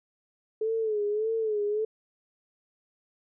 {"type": "tone with vibrato", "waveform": "sine", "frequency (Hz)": 430.8, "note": "A4", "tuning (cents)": -37, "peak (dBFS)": -25, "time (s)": [0.61, 1.85], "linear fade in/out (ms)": 5, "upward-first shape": "sine", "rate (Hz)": 1.7, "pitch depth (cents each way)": 80, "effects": []}